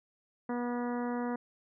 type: harmonic tone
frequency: 242.4 Hz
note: B3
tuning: 32 cents flat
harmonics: 1 / 2 / 3 / 4 / 5 / 6 / 7 / 8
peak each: -33 / -38 / -42 / -42 / -47 / -49 / -51 / -52 dBFS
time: 0.49-1.36 s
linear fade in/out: 5 ms
effects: none